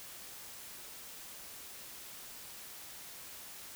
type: silence
effects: white hiss -49 dBFS RMS until 3.75 s